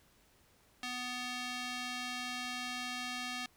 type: tone with band-pass filter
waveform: square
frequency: 248.6 Hz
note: B3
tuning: 12 cents sharp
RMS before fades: -40 dBFS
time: 0.83-3.46 s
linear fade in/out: 2 ms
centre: 3300 Hz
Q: 0.87
effects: pink hiss -67 dBFS RMS until 3.56 s